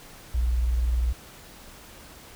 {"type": "tone pair together", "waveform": "sine", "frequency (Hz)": [40.15, 60.3], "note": ["E1", "B1"], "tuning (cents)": [-45, -41], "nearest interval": "perfect fifth", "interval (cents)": 704, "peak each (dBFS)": [-32, -21], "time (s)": [0.34, 1.13], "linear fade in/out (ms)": 10, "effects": ["pink hiss -47 dBFS RMS until 2.35 s"]}